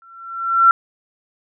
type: tone with exponential growth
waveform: sine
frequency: 1355 Hz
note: E6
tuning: 47 cents sharp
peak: -5 dBFS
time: 0.02-0.71 s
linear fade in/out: 1 ms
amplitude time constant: 150 ms
effects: none